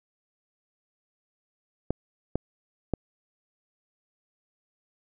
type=clicks; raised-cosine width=2 ms; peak=-12 dBFS; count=3; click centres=1.906 / 2.356 / 2.937 s; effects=none